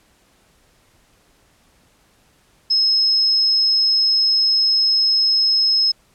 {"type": "tone", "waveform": "sine", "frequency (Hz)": 5170, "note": "E8", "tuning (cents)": -34, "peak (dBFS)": -13, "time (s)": [2.7, 5.92], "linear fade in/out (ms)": 10, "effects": ["pink hiss -57 dBFS RMS until 6.14 s", "low-pass 12000 Hz 12 dB/octave"]}